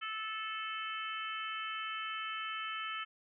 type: harmonic tone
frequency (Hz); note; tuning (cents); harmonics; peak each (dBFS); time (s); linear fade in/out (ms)
437.1; A4; -11; 3 / 4 / 5 / 6 / 7; -40 / -45 / -47 / -45 / -44; 0.01-3.05; 20
effects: none